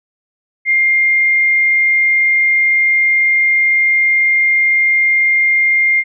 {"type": "tone", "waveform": "sine", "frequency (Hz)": 2113, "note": "C7", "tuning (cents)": 16, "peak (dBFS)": -9, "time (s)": [0.65, 6.04], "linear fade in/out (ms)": 50, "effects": []}